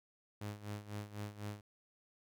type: tone with tremolo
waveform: sawtooth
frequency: 103.9 Hz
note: G#2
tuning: 1 cent sharp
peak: -36 dBFS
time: 0.41-1.61 s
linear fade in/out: 5 ms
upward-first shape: sine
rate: 4 Hz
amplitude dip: 80%
effects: none